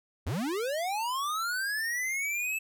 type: linear sweep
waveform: square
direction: up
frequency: 63.7 to 2637 Hz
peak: -30 dBFS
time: 0.26-2.59 s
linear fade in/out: 10 ms
effects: none